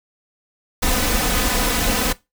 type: noise with comb filter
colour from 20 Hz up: pink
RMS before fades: -19 dBFS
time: 0.82-2.13 s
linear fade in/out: 10 ms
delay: 4 ms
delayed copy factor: +0.8
effects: noise-tail reverb RT60 0.2 s tail -19 dB re dry